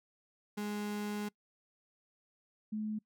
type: tone pair in turn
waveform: 35% pulse / sine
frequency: 207.8 / 214.4 Hz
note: G#3 / A3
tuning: +1 / -45 cents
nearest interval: minor second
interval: 54 cents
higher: second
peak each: -34 / -34 dBFS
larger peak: neither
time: 0.57-1.29 / 2.72-2.99 s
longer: first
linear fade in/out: 10 ms
effects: noise-tail reverb RT60 0.1 s tail -24 dB re dry